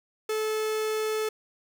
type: tone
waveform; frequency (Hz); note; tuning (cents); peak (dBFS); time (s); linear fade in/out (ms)
45% pulse; 433.8; A4; -25; -26; 0.29-1.29; 5
effects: none